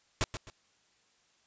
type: noise with echo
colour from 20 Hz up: pink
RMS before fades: -28 dBFS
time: 0.21-0.24 s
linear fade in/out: 0 ms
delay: 130 ms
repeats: 2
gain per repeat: -10 dB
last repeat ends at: 0.5 s
effects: white hiss -69 dBFS RMS until 1.46 s + resampled to 16000 Hz